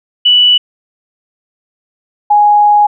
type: tone pair in turn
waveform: sine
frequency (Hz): 2960 / 830.6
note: F#7 / G#5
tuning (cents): 0 / 0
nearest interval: octave + minor seventh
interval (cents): 2200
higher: first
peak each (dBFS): -4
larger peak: neither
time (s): 0.25-0.58 / 2.3-2.87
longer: second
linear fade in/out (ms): 10
effects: none